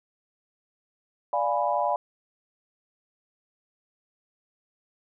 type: chord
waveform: sine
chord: D diminished seventh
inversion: none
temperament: equal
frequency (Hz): 587.3 / 698.5 / 830.6 / 987.8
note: D5 / F5 / Ab5 / Cb6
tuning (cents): 0 / 0 / 0 / 0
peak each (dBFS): -28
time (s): 1.33-1.96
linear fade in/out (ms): 2
effects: none